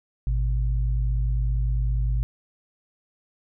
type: tone pair together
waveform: sine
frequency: 53.72 / 123.7 Hz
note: A1 / B2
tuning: -41 / +3 cents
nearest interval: octave + major second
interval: 1444 cents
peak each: -21 / -28 dBFS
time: 0.27-2.23 s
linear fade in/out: 0 ms
effects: none